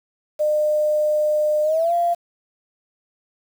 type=tone with pitch glide; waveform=sine; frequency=605 to 691 Hz; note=D#5 to F5; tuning=-49 to -19 cents; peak=-16 dBFS; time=0.39-2.15 s; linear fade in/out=20 ms; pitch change=+230 cents; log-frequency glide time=1.63-1.93 s; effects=7-bit